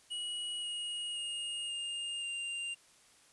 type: tone with pitch steps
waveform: square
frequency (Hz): 2910 / 2880 / 2850 / 2821 / 2791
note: F#7 / F#7 / F7 / F7 / F7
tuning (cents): -29 / -47 / +34 / +17 / -2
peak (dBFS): -37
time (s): 0.1-2.75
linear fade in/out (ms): 20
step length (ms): 530
effects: white hiss -63 dBFS RMS until 3.32 s + resampled to 24000 Hz